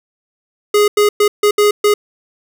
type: tone bursts at uneven times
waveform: square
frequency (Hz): 415.3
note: G#4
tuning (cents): 0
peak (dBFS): -9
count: 6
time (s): 0.74-0.88 / 0.97-1.09 / 1.2-1.28 / 1.43-1.51 / 1.58-1.71 / 1.84-1.94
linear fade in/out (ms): 5
effects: none